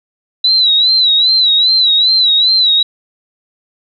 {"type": "tone with vibrato", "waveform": "sine", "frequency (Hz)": 3946, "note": "B7", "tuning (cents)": -2, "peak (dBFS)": -7, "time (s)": [0.44, 2.83], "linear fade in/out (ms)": 5, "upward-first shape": "sine", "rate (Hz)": 2.5, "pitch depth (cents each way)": 89, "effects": []}